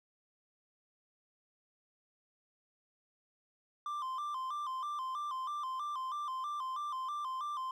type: tone with vibrato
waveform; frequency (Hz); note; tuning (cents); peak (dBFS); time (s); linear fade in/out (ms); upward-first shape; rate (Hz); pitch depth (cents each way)
triangle; 1108.7; C#6; 0; -34; 3.86-7.71; 2; square; 3.1; 110
effects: none